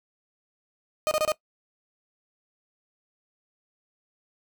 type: tone bursts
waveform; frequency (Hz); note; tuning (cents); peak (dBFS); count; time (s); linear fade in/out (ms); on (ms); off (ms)
35% pulse; 617; D#5; -15; -20; 4; 1.07-1.319; 0; 42; 27
effects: noise-tail reverb RT60 0.1 s tail -19 dB re dry